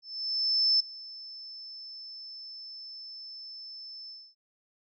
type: tone with ADSR envelope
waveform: sine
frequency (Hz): 5274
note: E8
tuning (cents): 0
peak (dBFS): -20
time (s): 0.02-4.35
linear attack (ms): 780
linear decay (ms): 7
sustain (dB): -21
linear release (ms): 260
effects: none